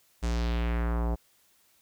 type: tone with low-pass filter sweep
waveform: square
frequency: 58.27 Hz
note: A#1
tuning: in tune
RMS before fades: -28 dBFS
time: 0.22-1.16 s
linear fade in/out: 20 ms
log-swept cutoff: 7900 to 730 Hz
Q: 1.7
effects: white hiss -65 dBFS RMS until 1.81 s